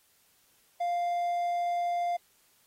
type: tone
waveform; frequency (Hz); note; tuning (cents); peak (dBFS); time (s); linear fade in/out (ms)
triangle; 698.5; F5; 0; -25; 0.8-2.17; 10
effects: white hiss -66 dBFS RMS until 2.66 s + AAC 48 kbps